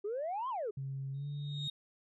sine exponential two-way sweep, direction up then down, 392 to 1090 to 392 Hz, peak -33 dBFS, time 0.04-0.71 s, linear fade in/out 10 ms, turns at 0.49 s
sine tone with pitch glide, 135.8 to 144.71 Hz, C#3 to D3, -35 to -25 cents, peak -36 dBFS, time 0.77-1.68 s, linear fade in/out 5 ms, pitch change +110 cents, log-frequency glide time 1.12-1.27 s
sine tone with exponential growth, 3729 Hz, A#7, in tune, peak -33 dBFS, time 1.14-1.7 s, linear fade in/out 5 ms, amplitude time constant 120 ms
effects tanh soft clip ceiling -31 dBFS

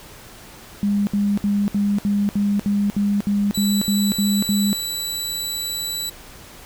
sine tone bursts, 203.2 Hz, G#3, 38 cents flat, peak -16 dBFS, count 13, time 0.83-4.73 s, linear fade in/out 0 ms, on 240 ms, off 65 ms
20% pulse tone, 3952 Hz, B7, in tune, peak -18 dBFS, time 3.54-6.1 s, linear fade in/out 10 ms
effects pink hiss -42 dBFS RMS until 6.65 s

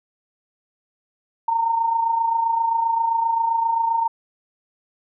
sine tone with amplitude modulation, 916 Hz, A#5, 31 cents flat, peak -15 dBFS, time 1.48-4.08 s, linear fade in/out 5 ms, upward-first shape sine, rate 27.6 Hz, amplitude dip 55%, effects none

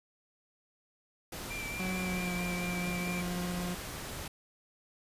pink noise, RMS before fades -41 dBFS, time 1.32-4.28 s, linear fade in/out 5 ms
triangle tone with vibrato, 2349 Hz, D7, in tune, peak -37 dBFS, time 1.5-3.22 s, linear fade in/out 10 ms, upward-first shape triangle, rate 4.5 Hz, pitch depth 30 cents each way
40% pulse tone with pitch glide, 185 to 177.67 Hz, F#3 to F3, 0 to +30 cents, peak -33 dBFS, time 1.79-3.75 s, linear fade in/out 10 ms, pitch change -70 cents, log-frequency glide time 1.93-2.37 s
effects resampled to 32000 Hz

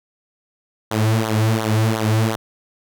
sawtooth tone with flanger, 110 Hz, A2, in tune, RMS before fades -18 dBFS, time 0.91-2.36 s, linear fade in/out 5 ms, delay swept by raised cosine 0.39 to 4.39 ms, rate 2.8 Hz, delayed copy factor -0.8, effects none

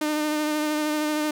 sawtooth tone with vibrato, 303.2 Hz, D#4, 45 cents flat, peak -19 dBFS, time 0.01-1.31 s, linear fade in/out 5 ms, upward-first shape triangle, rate 13 Hz, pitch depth 24 cents each way, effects none

